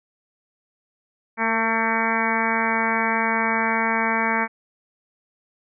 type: harmonic tone with a mistuned harmonic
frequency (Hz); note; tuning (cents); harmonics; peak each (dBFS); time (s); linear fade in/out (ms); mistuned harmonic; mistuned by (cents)
225.1; A3; +40; 1 / 2 / 3 / 4 / 5 / 6 / 7 / 8 / 9 / 10; -27 / -31 / -31 / -25 / -29 / -31 / -28 / -29 / -30 / -27; 1.37-4.48; 50; 2; +21
effects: none